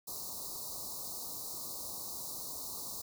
white band-stop noise, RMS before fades -42 dBFS, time 0.07-3.02 s, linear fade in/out 10 ms, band 1200 to 3900 Hz, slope 96 dB/octave, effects none

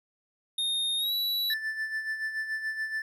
square tone with pitch glide, 3688 to 3930 Hz, A#7 to B7, -19 to -9 cents, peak -27 dBFS, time 0.58-1.54 s, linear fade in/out 5 ms, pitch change +110 cents, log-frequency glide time 0.97-1.13 s
triangle tone with tremolo, 1760 Hz, A6, in tune, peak -26 dBFS, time 1.5-3.02 s, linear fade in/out 2 ms, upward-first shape sine, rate 7 Hz, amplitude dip 60%
effects none

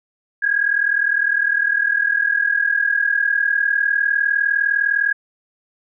sine tone pair together, 1622 / 1661.8 Hz, G#6 / G#6, -41 / +1 cents, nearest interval unison, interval 42 cents, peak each -18 dBFS, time 0.42-5.13 s, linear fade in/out 10 ms, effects none

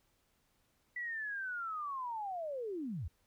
sine linear sweep, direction down, 1975.5 to 62.1 Hz, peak -37 dBFS, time 0.96-3.08 s, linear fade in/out 5 ms, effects pink hiss -75 dBFS RMS until 3.26 s

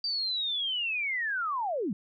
sine linear sweep, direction down, 4688 to 166.4 Hz, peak -28 dBFS, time 0.04-1.93 s, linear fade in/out 2 ms, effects none

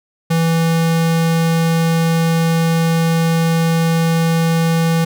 square tone, 164.81 Hz, E3, in tune, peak -13 dBFS, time 0.3-5.05 s, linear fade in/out 10 ms, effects none

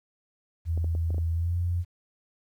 sine tone with pitch glide, 82.6 to 87.31 Hz, E2 to F2, +4 to 0 cents, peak -24 dBFS, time 0.65-1.85 s, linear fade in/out 50 ms, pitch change +96 cents, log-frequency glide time 1.33-1.56 s
clicks, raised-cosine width 2 ms, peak -26 dBFS, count 6, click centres 0.776 / 0.844 / 0.951 / 1.105 / 1.145 / 1.182 s
effects 10-bit

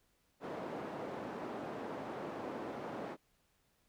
white band-pass noise, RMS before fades -43 dBFS, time 0.4-3.17 s, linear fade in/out 50 ms, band 200 to 650 Hz, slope 12 dB/octave, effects pink hiss -75 dBFS RMS until 3.88 s

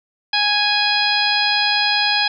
harmonic tone with a mistuned harmonic, 830 Hz, G#5, 1 cent flat, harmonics 1 / 2 / 3 / 4 / 5 / 6, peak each -22 / -22 / -22 / -22 / -22 / -22 dBFS, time 0.33-2.28 s, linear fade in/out 5 ms, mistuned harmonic 5, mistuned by -20 cents, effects none

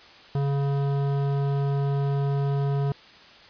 triangle tone with hard clipping, 140 Hz, C#3, 18 cents sharp, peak -24 dBFS, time 0.35-2.92 s, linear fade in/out 2 ms, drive 18 dB, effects white hiss -49 dBFS RMS until 3.49 s + resampled to 11025 Hz

